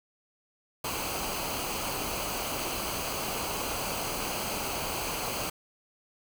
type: noise with comb filter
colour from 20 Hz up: pink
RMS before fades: -33 dBFS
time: 0.84-5.5 s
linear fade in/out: 5 ms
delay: 0.55 ms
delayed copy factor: -0.6
effects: none